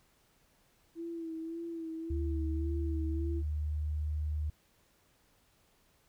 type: tone with vibrato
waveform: sine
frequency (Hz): 329.6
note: E4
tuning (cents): 0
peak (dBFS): -37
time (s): 0.95-3.43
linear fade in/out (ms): 50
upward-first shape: sine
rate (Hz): 1.8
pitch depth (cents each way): 39
type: tone with pitch glide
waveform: sine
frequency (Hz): 74.7 to 75.83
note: D2 to D#2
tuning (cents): +30 to -44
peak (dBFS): -31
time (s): 2.1-4.5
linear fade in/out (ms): 5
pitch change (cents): +26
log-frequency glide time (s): 2.3-4.09
effects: pink hiss -69 dBFS RMS until 6.08 s